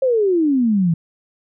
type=exponential sweep; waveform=sine; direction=down; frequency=544 to 159.4 Hz; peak=-13 dBFS; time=0.02-0.94 s; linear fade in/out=5 ms; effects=none